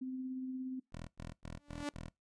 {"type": "tone with tremolo", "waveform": "sine", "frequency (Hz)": 258.6, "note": "C4", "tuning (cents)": -20, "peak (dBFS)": -37, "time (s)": [0.01, 0.8], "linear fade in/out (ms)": 10, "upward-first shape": "triangle", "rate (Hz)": 17, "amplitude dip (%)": 30}
{"type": "tone bursts", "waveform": "10% pulse", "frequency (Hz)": 41.2, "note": "E1", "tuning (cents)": 0, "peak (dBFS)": -36, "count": 5, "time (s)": [0.92, 2.096], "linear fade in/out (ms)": 20, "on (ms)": 160, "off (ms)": 94}
{"type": "tone with exponential growth", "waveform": "sawtooth", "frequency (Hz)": 290.5, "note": "D4", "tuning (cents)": -19, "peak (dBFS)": -30, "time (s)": [1.59, 1.89], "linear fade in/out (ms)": 2, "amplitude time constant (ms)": 64}
{"effects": ["noise-tail reverb RT60 0.2 s tail -23 dB re dry", "resampled to 22050 Hz"]}